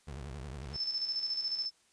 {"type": "tone with vibrato", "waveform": "25% pulse", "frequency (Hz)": 69.3, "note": "C#2", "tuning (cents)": 0, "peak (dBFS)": -37, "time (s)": [0.07, 0.77], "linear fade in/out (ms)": 10, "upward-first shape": "triangle", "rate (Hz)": 11, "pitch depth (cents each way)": 270}
{"type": "click train", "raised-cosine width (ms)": 0.2, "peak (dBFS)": -38, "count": 79, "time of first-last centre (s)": [0.62, 1.65], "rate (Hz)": 75.7}
{"type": "tone with tremolo", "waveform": "sine", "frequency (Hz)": 5274, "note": "E8", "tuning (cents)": 0, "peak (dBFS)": -30, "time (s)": [0.73, 1.71], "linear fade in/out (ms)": 50, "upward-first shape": "square", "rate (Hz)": 14, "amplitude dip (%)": 50}
{"effects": ["white hiss -68 dBFS RMS until 1.92 s", "resampled to 22050 Hz"]}